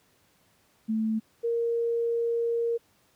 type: tone pair in turn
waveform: sine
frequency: 220 / 466.2 Hz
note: A3 / A#4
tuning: 0 / 0 cents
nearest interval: octave + minor second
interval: 1300 cents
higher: second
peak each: -24 dBFS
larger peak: neither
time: 0.88-1.2 / 1.43-2.78 s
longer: second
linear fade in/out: 20 ms
effects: pink hiss -65 dBFS RMS until 3.15 s + high-pass 80 Hz 12 dB/octave